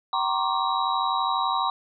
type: tone cluster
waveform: sine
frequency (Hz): 768 / 939 / 1074 / 1166 / 3872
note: G5 / A#5 / C6 / D6 / B7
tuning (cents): -36 / +12 / +45 / -13 / -35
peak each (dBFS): -29 / -27 / -27 / -29 / -32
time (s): 0.13-1.7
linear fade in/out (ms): 2
effects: none